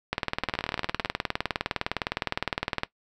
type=two click trains; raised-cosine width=0.3 ms; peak=-15 / -9 dBFS; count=12 / 54; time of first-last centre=0.44-1.058 / 0.13-2.834 s; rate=17.8 / 19.6 Hz; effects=noise-tail reverb RT60 0.1 s tail -18 dB re dry